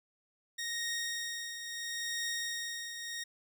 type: tone with tremolo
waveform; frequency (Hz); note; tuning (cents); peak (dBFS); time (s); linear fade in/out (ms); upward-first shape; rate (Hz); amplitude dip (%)
15% pulse; 1864.7; A#6; 0; -27; 0.58-3.24; 10; triangle; 0.74; 60
effects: none